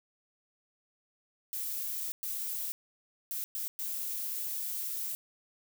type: noise bursts at uneven times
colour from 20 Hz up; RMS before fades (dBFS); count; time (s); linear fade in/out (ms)
violet; -36; 5; 1.53-2.12 / 2.23-2.72 / 3.31-3.44 / 3.55-3.68 / 3.79-5.15; 0
effects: none